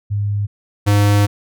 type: tone pair in turn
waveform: sine / square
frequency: 102.4 / 102.4 Hz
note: G#2 / G#2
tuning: -24 / -24 cents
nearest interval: unison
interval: 0 cents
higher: neither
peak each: -16 / -11 dBFS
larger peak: second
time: 0.1-0.47 / 0.86-1.27 s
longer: second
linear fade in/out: 20 ms
effects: none